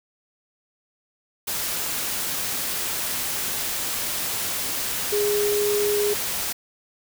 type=tone in noise; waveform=sine; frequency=413.7 Hz; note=G#4; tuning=7 cents flat; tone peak=-20 dBFS; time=5.12-6.14 s; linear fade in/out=10 ms; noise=white; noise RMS=-27 dBFS; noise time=1.47-6.53 s; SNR=+4 dB; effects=none